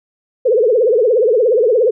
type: tone with vibrato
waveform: sine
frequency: 466.2 Hz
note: A#4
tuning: in tune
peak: -9 dBFS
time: 0.45-1.91 s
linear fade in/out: 10 ms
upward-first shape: triangle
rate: 17 Hz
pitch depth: 240 cents each way
effects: none